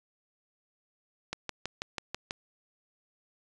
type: click train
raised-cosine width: 0.2 ms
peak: -16 dBFS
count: 7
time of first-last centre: 1.33-2.309 s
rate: 6.13 Hz
effects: resampled to 22050 Hz